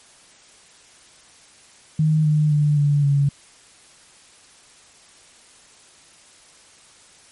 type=tone with pitch steps; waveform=sine; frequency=155.4 / 151.76 / 148.21 / 144.74 / 141.35 Hz; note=D#3 / D#3 / D3 / D3 / C#3; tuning=-2 / -43 / +16 / -25 / +34 cents; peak=-14 dBFS; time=1.99-3.29 s; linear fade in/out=5 ms; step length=260 ms; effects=white hiss -50 dBFS RMS until 7.31 s + MP3 48 kbps